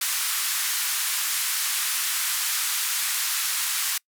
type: band-pass noise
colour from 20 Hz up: white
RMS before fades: -26 dBFS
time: 0.01-3.98 s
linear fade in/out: 5 ms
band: 1100 to 14000 Hz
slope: 24 dB/octave
effects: noise-tail reverb RT60 0.1 s tail -26 dB re dry